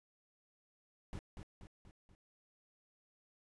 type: noise with echo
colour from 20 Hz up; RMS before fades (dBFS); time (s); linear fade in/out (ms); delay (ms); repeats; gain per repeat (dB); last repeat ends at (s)
brown; -44; 1.13-1.19; 0; 240; 4; -5; 2.15
effects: resampled to 24000 Hz